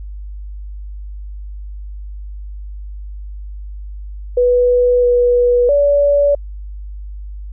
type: tone with pitch steps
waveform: sine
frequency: 492.1 / 487.4 / 573 Hz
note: B4 / B4 / D5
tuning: -6 / -23 / -43 cents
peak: -9 dBFS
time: 4.37-6.35 s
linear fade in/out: 5 ms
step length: 660 ms
effects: added 50 Hz sine -26 dBFS peak until 7.52 s